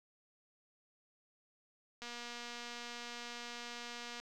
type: click train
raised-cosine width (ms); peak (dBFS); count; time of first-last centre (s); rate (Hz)
0.2; -29; 522; 2.02-4.2; 239
effects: none